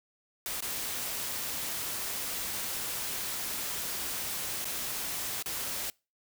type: noise with dropouts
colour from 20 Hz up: white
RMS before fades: -35 dBFS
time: 0.46-5.9 s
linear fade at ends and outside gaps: 1 ms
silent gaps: 0.606-0.623 / 4.645-4.653 / 5.425-5.459 s
effects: noise-tail reverb RT60 0.3 s tail -26 dB re dry